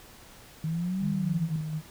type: exponential two-way sweep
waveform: sine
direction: up then down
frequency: 155.4 to 202.7 to 155.8 Hz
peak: -27 dBFS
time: 0.64-1.56 s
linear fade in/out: 2 ms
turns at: 1.08 s
type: tone with tremolo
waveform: sine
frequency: 155.56 Hz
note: D#3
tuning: in tune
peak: -28 dBFS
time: 1-1.82 s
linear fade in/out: 50 ms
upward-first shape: square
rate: 4.1 Hz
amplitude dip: 30%
effects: pink hiss -51 dBFS RMS until 1.9 s